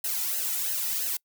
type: noise with flanger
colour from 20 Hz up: blue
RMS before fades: -29 dBFS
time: 0.04-1.17 s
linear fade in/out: 5 ms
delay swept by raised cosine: 0.85 to 1.85 ms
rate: 3 Hz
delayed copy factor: -0.9
effects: noise-tail reverb RT60 0.1 s tail -26 dB re dry